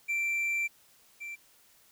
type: tone pair in turn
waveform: triangle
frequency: 2349 / 2349 Hz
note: D7 / D7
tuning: 0 / 0 cents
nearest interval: unison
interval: 0 cents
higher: neither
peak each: -26 / -36 dBFS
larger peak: first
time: 0.08-0.68 / 1.2-1.36 s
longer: first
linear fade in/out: 20 ms
effects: white hiss -62 dBFS RMS until 1.91 s